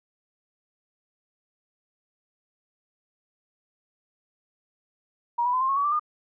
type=tone with pitch steps; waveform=sine; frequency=950 / 984.1 / 1019.4 / 1055.9 / 1093.8 / 1133 / 1173.6 / 1215.7 Hz; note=A#5 / B5 / C6 / C6 / C#6 / C#6 / D6 / D#6; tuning=+33 / -6 / -45 / +15 / -23 / +37 / -2 / -41 cents; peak=-21 dBFS; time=5.38-5.996 s; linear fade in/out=10 ms; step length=77 ms; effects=none